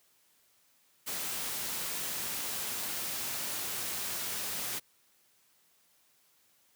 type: noise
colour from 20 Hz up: white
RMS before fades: -36 dBFS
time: 1.06-4.8 s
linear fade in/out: 20 ms
effects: white hiss -68 dBFS RMS until 6.75 s + high-pass 80 Hz 12 dB/octave